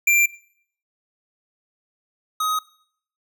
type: tone pair in turn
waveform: square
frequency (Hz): 2367 / 1258.6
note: D7 / D#6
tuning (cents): +13 / +19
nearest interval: major seventh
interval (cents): 1094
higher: first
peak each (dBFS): -14 / -21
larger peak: first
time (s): 0.07-0.26 / 2.4-2.59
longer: neither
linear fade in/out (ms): 5
effects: noise-tail reverb RT60 0.6 s tail -20 dB re dry